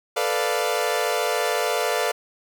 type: chord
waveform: sawtooth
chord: B half-diminished seventh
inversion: third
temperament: equal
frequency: 440 / 493.9 / 587.3 / 698.5 Hz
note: A4 / B4 / D5 / F5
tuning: 0 / 0 / 0 / 0 cents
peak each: -23 dBFS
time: 0.16-2.12 s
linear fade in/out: 10 ms
effects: none